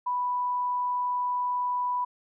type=tone; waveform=sine; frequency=987.8 Hz; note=B5; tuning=in tune; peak=-25 dBFS; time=0.06-2.05 s; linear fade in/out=10 ms; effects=none